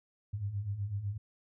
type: beating tone pair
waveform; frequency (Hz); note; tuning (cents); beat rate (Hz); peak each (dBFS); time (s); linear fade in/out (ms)
sine; 95.5 / 103.5; G2 / G#2; -45 / -5; 8; -40 / -34; 0.33-1.18; 10
effects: none